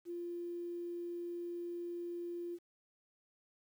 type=tone; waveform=sine; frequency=346.4 Hz; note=F4; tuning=14 cents flat; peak=-39 dBFS; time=0.05-2.59 s; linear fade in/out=50 ms; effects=11-bit